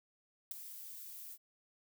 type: noise with ADSR envelope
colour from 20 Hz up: violet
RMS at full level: -37 dBFS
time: 0.51-1.38 s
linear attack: 4 ms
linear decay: 11 ms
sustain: -12 dB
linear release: 52 ms
effects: none